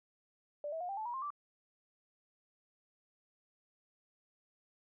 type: tone with pitch steps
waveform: sine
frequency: 587.3 / 647.9 / 714.7 / 788.5 / 869.8 / 959.6 / 1058.6 / 1167.8 Hz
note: D5 / E5 / F5 / G5 / A5 / A#5 / C6 / D6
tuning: 0 / -30 / +40 / +10 / -20 / +50 / +20 / -10 cents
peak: -37 dBFS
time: 0.64-1.304 s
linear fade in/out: 2 ms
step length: 83 ms
effects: none